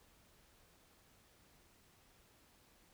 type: silence
effects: pink hiss -68 dBFS RMS until 2.93 s